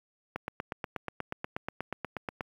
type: click train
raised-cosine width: 0.5 ms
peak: -18 dBFS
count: 18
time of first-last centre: 0.36-2.408 s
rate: 8.3 Hz
effects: high-pass 80 Hz 12 dB/octave + 9-bit